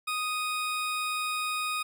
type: tone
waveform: 20% pulse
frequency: 1244.5 Hz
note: D#6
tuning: in tune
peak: -24 dBFS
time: 0.07-1.83 s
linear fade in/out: 10 ms
effects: none